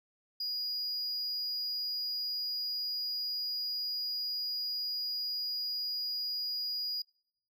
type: tone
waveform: triangle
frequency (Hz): 4889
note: D#8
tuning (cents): -31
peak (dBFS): -32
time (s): 0.4-7.02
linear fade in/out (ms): 5
effects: noise-tail reverb RT60 0.7 s tail -25 dB re dry